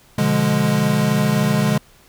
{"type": "chord", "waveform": "square", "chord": "B diminished seventh", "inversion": "none", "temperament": "equal", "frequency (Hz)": [123.47, 146.83, 174.61, 207.7], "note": ["B2", "D3", "F3", "Ab3"], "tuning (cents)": [0, 0, 0, 0], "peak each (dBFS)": [-25, -20, -25, -19], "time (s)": [0.18, 1.78], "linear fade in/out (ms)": 5, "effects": ["pink hiss -51 dBFS RMS until 2.08 s"]}